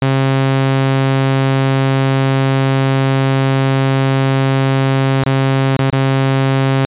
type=tone with dropouts; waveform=sawtooth; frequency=134.5 Hz; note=C3; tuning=48 cents sharp; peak=-7 dBFS; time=0.02-6.85 s; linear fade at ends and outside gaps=0 ms; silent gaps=5.236-5.263 / 5.766-5.792 / 5.902-5.928 s; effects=resampled to 8000 Hz